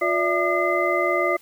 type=tone cluster; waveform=sine; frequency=354.6 / 581 / 662 / 1210 / 2056 Hz; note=F4 / D5 / E5 / D#6 / C7; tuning=+26 / -19 / +7 / -49 / -31 cents; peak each=-25 dBFS; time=0.01-1.37 s; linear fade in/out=10 ms; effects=white hiss -53 dBFS RMS until 1.41 s